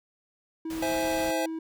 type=tone; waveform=triangle; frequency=322.8 Hz; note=E4; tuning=36 cents flat; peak=-29 dBFS; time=0.65-1.59 s; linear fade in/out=5 ms
type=noise; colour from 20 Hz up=pink; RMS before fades=-41 dBFS; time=0.7-1.31 s; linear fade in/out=2 ms
type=chord; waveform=square; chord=C augmented; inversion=none; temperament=equal; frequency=523.3 / 659.3 / 830.6 Hz; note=C5 / E5 / G#5; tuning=0 / 0 / 0 cents; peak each=-31 / -32 / -33 dBFS; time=0.82-1.46 s; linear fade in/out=5 ms
effects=none